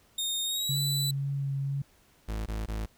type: tone with pitch glide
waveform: sawtooth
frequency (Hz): 3683 to 3970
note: A#7 to B7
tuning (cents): -22 to +8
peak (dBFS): -26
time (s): 0.18-1.11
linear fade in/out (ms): 5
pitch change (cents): +130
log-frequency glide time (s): 0.44-0.79
type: tone with vibrato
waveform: sine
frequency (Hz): 138.59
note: C#3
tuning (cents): 0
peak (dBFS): -28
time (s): 0.69-1.82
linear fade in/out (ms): 5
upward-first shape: sine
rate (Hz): 2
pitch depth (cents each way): 13
type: tone bursts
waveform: 40% pulse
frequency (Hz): 53.6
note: A1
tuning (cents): -45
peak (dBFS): -30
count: 3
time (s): 2.28-2.86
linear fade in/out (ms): 10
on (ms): 180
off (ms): 20
effects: pink hiss -63 dBFS RMS until 2.97 s